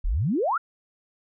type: exponential sweep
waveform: sine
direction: up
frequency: 30.87 to 1479 Hz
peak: -21 dBFS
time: 0.04-0.58 s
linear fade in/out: 10 ms
effects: none